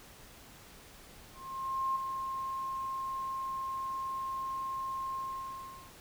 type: tone with ADSR envelope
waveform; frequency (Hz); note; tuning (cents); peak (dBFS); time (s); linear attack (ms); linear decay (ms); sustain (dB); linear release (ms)
sine; 1064; C6; +29; -28; 1.33-5.93; 630; 5; -6; 770
effects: pink hiss -54 dBFS RMS until 6 s